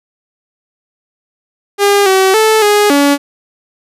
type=tone with pitch steps; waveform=sawtooth; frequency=403.7 / 380.9 / 437.6 / 414.7 / 284.3 Hz; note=G#4 / G4 / A4 / G#4 / C#4; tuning=-49 / -50 / -9 / -3 / +44 cents; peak=-3 dBFS; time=1.78-3.18 s; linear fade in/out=50 ms; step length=280 ms; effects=resampled to 32000 Hz